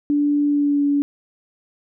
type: tone with pitch glide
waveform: sine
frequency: 290.8 to 285.8 Hz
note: D4 to D4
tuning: -17 to -47 cents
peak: -15 dBFS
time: 0.1-1.02 s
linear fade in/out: 0 ms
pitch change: -30 cents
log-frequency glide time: 0.46-0.85 s
effects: none